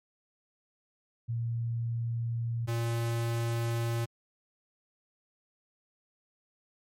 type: tone pair in turn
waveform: sine / square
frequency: 116.54 / 116.54 Hz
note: A#2 / A#2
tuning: 0 / 0 cents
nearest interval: unison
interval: 0 cents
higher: neither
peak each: -29 / -29 dBFS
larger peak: neither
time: 1.28-2.67 / 2.67-4.06 s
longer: neither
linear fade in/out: 20 ms
effects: MP3 64 kbps